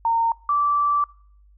sine tone pair in turn, 918 / 1163.6 Hz, A#5 / D6, -27 / -16 cents, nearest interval major third, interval 411 cents, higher second, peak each -17 dBFS, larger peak neither, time 0.05-0.32 / 0.49-1.04 s, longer second, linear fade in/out 2 ms, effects noise-tail reverb RT60 0.6 s tail -25 dB re dry + added 50 Hz sine -50 dBFS peak until 1.57 s

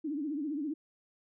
sine tone with vibrato, 295.3 Hz, D4, 10 cents sharp, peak -32 dBFS, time 0.04-0.74 s, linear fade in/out 10 ms, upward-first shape triangle, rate 15 Hz, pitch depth 170 cents each way, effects none

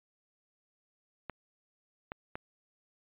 clicks, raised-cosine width 0.5 ms, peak -23 dBFS, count 3, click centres 1.297 / 2.119 / 2.355 s, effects resampled to 8000 Hz

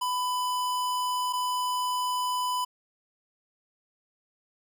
square tone pair in turn, 998 / 998 Hz, B5 / B5, +18 / +18 cents, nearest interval unison, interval 0 cents, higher neither, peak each -27 dBFS, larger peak neither, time 0.01-1.33 / 1.33-2.65 s, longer neither, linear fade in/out 10 ms, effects none

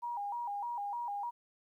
sine tone with vibrato, 880 Hz, A5, in tune, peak -35 dBFS, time 0.02-1.31 s, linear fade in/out 20 ms, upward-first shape square, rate 3.3 Hz, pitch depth 140 cents each way, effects 12-bit

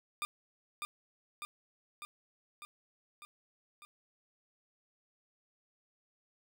20% pulse tone with echo, 1202 Hz, D6, 40 cents sharp, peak -29 dBFS, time 0.22-0.25 s, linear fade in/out 0 ms, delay 600 ms, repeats 6, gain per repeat -3 dB, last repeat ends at 3.85 s, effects none

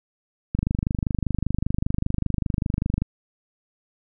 click train, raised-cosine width 5 ms, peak -10 dBFS, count 63, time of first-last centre 0.55-3.02 s, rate 25.1 Hz, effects none

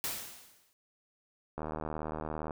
white noise with exponential decay, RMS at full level -33 dBFS, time 0.04-0.73 s, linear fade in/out 0 ms, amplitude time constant 150 ms
click train, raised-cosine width 1 ms, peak -23 dBFS, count 73, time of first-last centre 1.58-2.508 s, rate 77.6 Hz
effects none

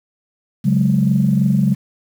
sine chord, C# suspended fourth, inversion none, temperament just, 138.59 / 184.79 / 207.9 Hz, C#3 / F#3 / G#3, 0 / -2 / +2 cents, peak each -16 dBFS, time 0.64-1.75 s, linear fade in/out 20 ms, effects tanh soft clip ceiling -3 dBFS + 7-bit

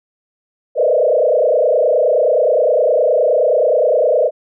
sine tone with frequency modulation, 555 Hz, C#5, 2 cents sharp, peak -10 dBFS, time 0.75-4.31 s, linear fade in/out 50 ms, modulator 29.6 Hz, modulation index 2.9, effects none

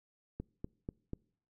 click train, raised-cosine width 3 ms, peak -26 dBFS, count 4, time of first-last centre 0.4-1.133 s, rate 4.09 Hz, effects noise-tail reverb RT60 0.6 s tail -26 dB re dry

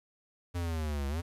square linear two-way sweep, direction down then up, 88.8 to 68 to 88.8 Hz, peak -32 dBFS, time 0.54-1.22 s, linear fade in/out 20 ms, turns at 1.08 s, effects resampled to 32000 Hz + 10-bit

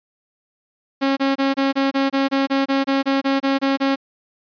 sawtooth tone bursts, 272.5 Hz, C#4, 29 cents flat, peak -12 dBFS, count 16, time 1.01-3.96 s, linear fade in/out 20 ms, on 160 ms, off 26 ms, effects resampled to 11025 Hz

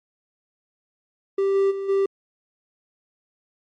triangle tone with level steps, 392 Hz, G4, in tune, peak -16 / -14 / -24 / -15 dBFS, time 1.38-2.06 s, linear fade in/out 5 ms, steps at 1.54 / 1.7 / 1.88 s, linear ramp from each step 20 ms, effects MP3 48 kbps

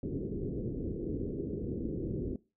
white low-pass noise, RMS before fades -36 dBFS, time 0.03-2.36 s, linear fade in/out 2 ms, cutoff 430 Hz, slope 48 dB/octave, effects noise-tail reverb RT60 0.3 s tail -21 dB re dry

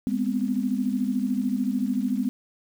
sine tone cluster, 204.3 / 244.6 / 258.2 Hz, G#3 / B3 / C4, -28 / -16 / -23 cents, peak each -27 dBFS, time 0.07-2.29 s, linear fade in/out 0 ms, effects 8-bit

